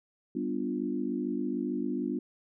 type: chord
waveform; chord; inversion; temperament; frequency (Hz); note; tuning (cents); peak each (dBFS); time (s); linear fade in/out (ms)
sine; G dominant seventh; none; equal; 196 / 246.9 / 293.7 / 349.2; G3 / B3 / D4 / F4; 0 / 0 / 0 / 0; -37 / -33 / -34 / -36; 0.35-2.19; 5
effects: none